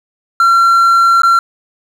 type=tone with dropouts; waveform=triangle; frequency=1365 Hz; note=F6; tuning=40 cents flat; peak=-4 dBFS; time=0.4-1.39 s; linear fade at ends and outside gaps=2 ms; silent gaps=1.22-1.233 s; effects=7-bit